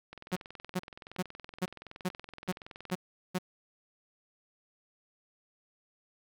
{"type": "click train", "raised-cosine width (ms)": 0.3, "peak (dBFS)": -29, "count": 60, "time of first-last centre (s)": [0.13, 2.9], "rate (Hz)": 21.3}
{"type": "tone bursts", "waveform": "sawtooth", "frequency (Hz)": 182.8, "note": "F#3", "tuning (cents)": -21, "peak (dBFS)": -25, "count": 8, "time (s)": [0.32, 3.386], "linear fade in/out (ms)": 10, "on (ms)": 42, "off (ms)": 390}
{"effects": []}